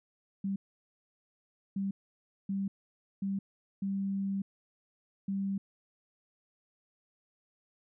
sine tone bursts at uneven times, 196 Hz, G3, in tune, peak -30 dBFS, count 6, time 0.44-0.56 / 1.76-1.91 / 2.49-2.68 / 3.22-3.39 / 3.82-4.42 / 5.28-5.58 s, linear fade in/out 5 ms, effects none

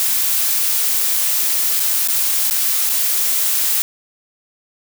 blue noise with dropouts, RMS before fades -17 dBFS, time 0-3.82 s, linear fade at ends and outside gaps 0 ms, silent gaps 1.797-1.802 / 2.075-2.085 / 2.5-2.509 / 2.893-2.898 s, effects none

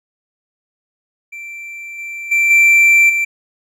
triangle tone with level steps, 2347 Hz, D7, 2 cents flat, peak -26 / -23 / -9 / -5 / -12 dBFS, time 1.32-3.25 s, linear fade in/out 10 ms, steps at 1.98 / 2.31 / 2.5 / 3.09 s, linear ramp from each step 10 ms, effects none

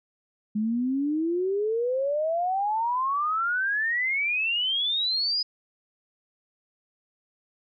sine exponential sweep, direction up, 207.7 to 5030 Hz, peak -23 dBFS, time 0.55-5.43 s, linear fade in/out 10 ms, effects none

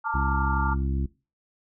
sine chord, Bb major seventh, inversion third, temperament equal with one note detuned, 880 / 912.1 / 1174.7 / 1396.9 Hz, A5 / Bb5 / D6 / F6, 0 / -38 / 0 / 0 cents, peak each -31 dBFS, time 0.04-0.75 s, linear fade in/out 20 ms
harmonic tone, 67.6 Hz, C#2, 43 cents flat, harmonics 1 / 2 / 3 / 4 / 5, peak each -25 / -31 / -35 / -37 / -39 dBFS, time 0.14-1.06 s, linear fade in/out 5 ms
effects noise-tail reverb RT60 0.3 s tail -20 dB re dry

